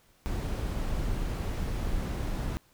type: noise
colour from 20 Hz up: brown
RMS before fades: -31 dBFS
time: 0.26-2.57 s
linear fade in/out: 0 ms
effects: pink hiss -64 dBFS RMS until 2.73 s